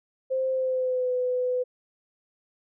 sine tone with pitch glide, 523.3 to 501.1 Hz, C5 to B4, 0 to +25 cents, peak -23 dBFS, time 0.3-1.64 s, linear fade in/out 20 ms, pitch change -75 cents, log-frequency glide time 0.51-1.12 s, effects none

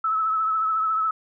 sine tone with vibrato, 1300 Hz, E6, 24 cents flat, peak -20 dBFS, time 0.04-1.11 s, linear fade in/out 5 ms, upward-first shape triangle, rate 14 Hz, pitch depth 39 cents each way, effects none

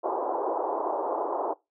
white band-pass noise, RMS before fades -29 dBFS, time 0.03-1.54 s, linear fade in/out 20 ms, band 330 to 1000 Hz, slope 48 dB/octave, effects noise-tail reverb RT60 0.2 s tail -21 dB re dry

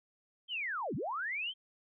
sine linear two-way sweep, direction down then up, 3207 to 110 to 3207 Hz, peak -34 dBFS, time 0.48-1.54 s, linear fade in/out 50 ms, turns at 0.95 s, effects none

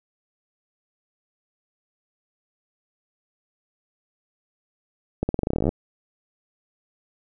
accelerating click train, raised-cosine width 2 ms, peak -9 dBFS, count 17, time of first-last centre 5.23-5.691 s, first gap 60 ms, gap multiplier 0.89, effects none

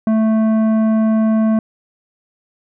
sine tone with tanh clipping, 220 Hz, A3, in tune, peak -13 dBFS, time 0.07-1.59 s, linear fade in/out 2 ms, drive 11 dB, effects none

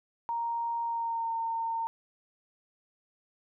sine tone with pitch glide, 932.3 to 912.6 Hz, A#5 to A#5, 0 to -37 cents, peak -29 dBFS, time 0.29-1.87 s, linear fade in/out 0 ms, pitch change -37 cents, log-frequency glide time 0.83-1.32 s, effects none

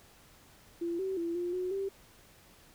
sine tone with pitch steps, 340.5 / 381.9 / 337.8 / 351.4 / 365.6 / 390.9 Hz, F4 / G4 / E4 / F4 / F#4 / G4, -44 / -45 / +42 / +11 / -21 / -5 cents, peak -31 dBFS, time 0.81-1.89 s, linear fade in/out 10 ms, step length 180 ms, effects pink hiss -59 dBFS RMS until 2.74 s

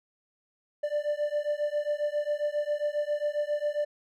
triangle beating tone pair, 587.3 / 594.7 Hz, D5 / D5, 0 / +22 cents, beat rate 7.4 Hz, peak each -28 dBFS, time 0.83-3.85 s, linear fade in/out 10 ms, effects none

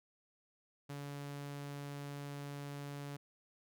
sawtooth tone, 142.7 Hz, D3, 49 cents flat, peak -39 dBFS, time 0.89-3.17 s, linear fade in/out 10 ms, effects none

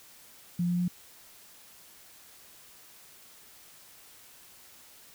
sine tone with pitch steps, 174.61 / 176.23 / 177.87 Hz, F3 / F3 / F3, 0 / +16 / +32 cents, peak -25 dBFS, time 0.59-0.881 s, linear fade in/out 5 ms, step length 97 ms, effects white hiss -54 dBFS RMS until 5.14 s

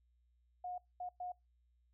sine tone bursts at uneven times, 721 Hz, F#5, 45 cents flat, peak -40 dBFS, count 3, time 0.64-0.78 / 1-1.09 / 1.2-1.32 s, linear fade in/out 5 ms, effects noise-tail reverb RT60 0.2 s tail -25 dB re dry + added 60 Hz sine -70 dBFS peak until 1.93 s

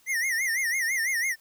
square tone with vibrato, 1969 Hz, B6, 6 cents flat, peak -25 dBFS, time 0.06-1.36 s, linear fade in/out 50 ms, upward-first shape sine, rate 6 Hz, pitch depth 160 cents each way, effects white hiss -61 dBFS RMS until 1.4 s

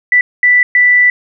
sine tone bursts at uneven times, 1975.5 Hz, B6, in tune, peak -5 dBFS, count 3, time 0.12-0.21 / 0.43-0.63 / 0.75-1.1 s, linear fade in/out 2 ms, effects none

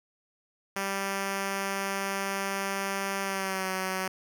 5% pulse tone with pitch glide, 196 to 188.23 Hz, G3 to F#3, 0 to +30 cents, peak -18 dBFS, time 0.76-4.08 s, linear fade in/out 5 ms, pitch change -70 cents, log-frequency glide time 3.22-3.69 s, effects none

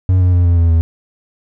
triangle tone with pitch steps, 92.5 / 90.34 / 88.22 / 86.16 / 84.14 / 82.17 Hz, F#2 / F#2 / F2 / F2 / E2 / E2, 0 / -41 / +18 / -23 / +36 / -5 cents, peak -6 dBFS, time 0.09-0.81 s, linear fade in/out 0 ms, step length 120 ms, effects none

